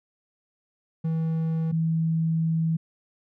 triangle / sine tone pair in turn, 161.7 / 162.42 Hz, E3 / E3, -33 / -25 cents, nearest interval unison, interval 8 cents, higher second, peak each -21 dBFS, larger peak neither, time 1.04-1.72 / 1.72-2.77 s, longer second, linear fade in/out 10 ms, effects none

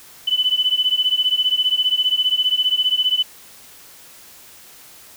sine beating tone pair, 3000 / 3015 Hz, F#7 / F#7, +23 / +32 cents, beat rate 15 Hz, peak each -18 / -19 dBFS, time 0.27-3.23 s, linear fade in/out 10 ms, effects white hiss -44 dBFS RMS until 5.16 s

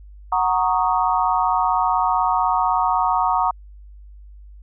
sine chord, D# minor seventh, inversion first, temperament equal, 740 / 932.3 / 1108.7 / 1244.5 Hz, F#5 / A#5 / C#6 / D#6, 0 / 0 / 0 / 0 cents, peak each -21 / -20 / -23 / -24 dBFS, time 0.32-3.51 s, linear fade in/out 5 ms, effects added 50 Hz sine -39 dBFS peak until 4.62 s

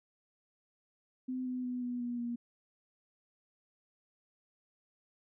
sine tone with pitch steps, 255.9 / 252.2 / 248.6 / 245.1 / 241.5 / 238.1 Hz, C4 / B3 / B3 / B3 / B3 / A#3, -38 / +36 / +12 / -13 / -39 / +37 cents, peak -34 dBFS, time 1.28-2.36 s, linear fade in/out 10 ms, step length 180 ms, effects none

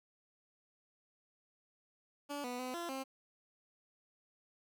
15% pulse tone with pitch steps, 287.8 / 246.7 / 253.9 / 342.6 / 266.4 Hz, D4 / B3 / B3 / F4 / C4, -35 / -2 / +48 / -33 / +31 cents, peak -33 dBFS, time 2.29-3.04 s, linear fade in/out 20 ms, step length 150 ms, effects none

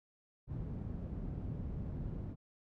white low-pass noise, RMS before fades -41 dBFS, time 0.47-2.36 s, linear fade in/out 50 ms, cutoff 150 Hz, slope 12 dB/octave, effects none

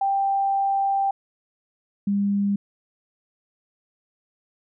sine tone pair in turn, 787 / 201 Hz, G5 / G3, +7 / +44 cents, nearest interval 2 octaves, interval 2363 cents, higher first, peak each -19 dBFS, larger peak neither, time 0.01-1.11 / 2.07-2.56 s, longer first, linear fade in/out 5 ms, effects none

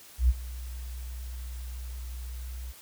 sine tone with ADSR envelope, 61.74 Hz, B1, in tune, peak -16 dBFS, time 0.18-2.73 s, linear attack 110 ms, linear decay 37 ms, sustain -19 dB, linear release 29 ms, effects white hiss -51 dBFS RMS until 2.81 s

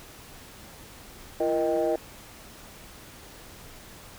sine tone cluster, 339.8 / 471 / 624 / 788 Hz, F4 / A#4 / D#5 / G5, -47 / +18 / +5 / +9 cents, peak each -27 / -27 / -25 / -32 dBFS, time 1.4-1.96 s, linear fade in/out 5 ms, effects tanh soft clip ceiling -16 dBFS + pink hiss -47 dBFS RMS until 4.18 s

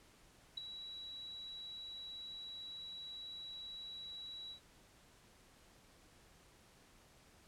sine tone with ADSR envelope, 3906 Hz, B7, 20 cents flat, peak -35 dBFS, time 0.57-4.6 s, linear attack 9 ms, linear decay 5 ms, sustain -11 dB, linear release 91 ms, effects pink hiss -65 dBFS RMS until 7.47 s + low-pass 11000 Hz 12 dB/octave

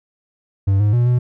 triangle tone with pitch steps, 97.8 / 104 / 120.8 / 123.2 Hz, G2 / G#2 / B2 / B2, -4 / +3 / -38 / -4 cents, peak -10 dBFS, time 0.67-1.19 s, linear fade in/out 10 ms, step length 130 ms, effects none

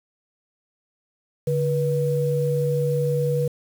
sine tone pair together, 145.16 / 484.9 Hz, D3 / B4, -20 / -32 cents, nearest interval octave + major sixth, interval 2088 cents, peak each -22 dBFS, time 1.47-3.48 s, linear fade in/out 5 ms, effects 7-bit

